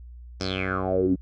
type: tone with low-pass filter sweep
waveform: 10% pulse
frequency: 94.1 Hz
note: F#2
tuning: 30 cents sharp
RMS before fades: -25 dBFS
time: 0.4-1.16 s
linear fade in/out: 10 ms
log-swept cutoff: 5700 to 230 Hz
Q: 7.6
effects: added 60 Hz sine -40 dBFS peak until 1.21 s